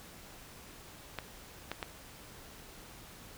clicks, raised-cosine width 0.3 ms, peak -20 dBFS, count 3, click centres 1.187 / 1.716 / 1.828 s, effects pink hiss -52 dBFS RMS until 3.37 s

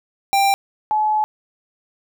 square / sine tone pair in turn, 790 / 855.6 Hz, G5 / A5, +13 / -49 cents, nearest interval minor second, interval 138 cents, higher second, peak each -14 / -15 dBFS, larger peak first, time 0.33-0.54 / 0.91-1.24 s, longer second, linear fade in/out 0 ms, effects none

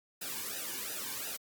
white noise with flanger, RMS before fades -39 dBFS, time 0.21-1.37 s, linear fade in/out 10 ms, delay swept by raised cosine 0.9 to 1.57 ms, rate 2.8 Hz, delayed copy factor -1, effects Opus 48 kbps

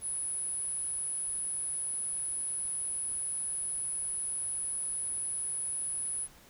sine tone, 10150 Hz, D#9, 33 cents sharp, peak -31 dBFS, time 0.01-6.28 s, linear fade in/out 50 ms, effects tanh soft clip ceiling -28 dBFS + pink hiss -57 dBFS RMS until 6.49 s

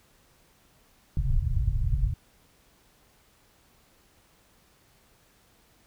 pink low-pass noise, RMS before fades -25 dBFS, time 1.17-2.14 s, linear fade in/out 2 ms, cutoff 140 Hz, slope 96 dB/octave, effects pink hiss -62 dBFS RMS until 5.86 s

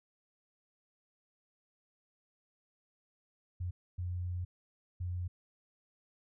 sine tone bursts at uneven times, 89.2 Hz, F2, 37 cents sharp, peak -34 dBFS, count 3, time 3.6-3.71 / 3.98-4.45 / 5-5.28 s, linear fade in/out 10 ms, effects none

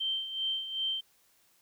sine tone with tremolo, 3128 Hz, G7, 4 cents flat, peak -28 dBFS, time 0-1.01 s, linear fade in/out 10 ms, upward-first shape sine, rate 2.6 Hz, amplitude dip 65%, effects white hiss -67 dBFS RMS until 1.61 s

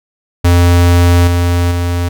square tone with level steps, 87.31 Hz, F2, in tune, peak -6 / -10 / -13 dBFS, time 0.44-2.09 s, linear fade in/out 10 ms, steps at 1.27 / 1.71 s, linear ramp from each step 5 ms, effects none

